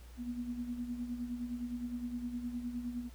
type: tone with tremolo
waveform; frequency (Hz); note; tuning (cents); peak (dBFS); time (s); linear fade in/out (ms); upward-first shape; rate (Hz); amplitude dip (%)
sine; 242.2; B3; -34; -34; 0.17-3.1; 50; sine; 9.7; 60
effects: added 60 Hz sine -49 dBFS peak until 3.14 s + pink hiss -61 dBFS RMS until 3.14 s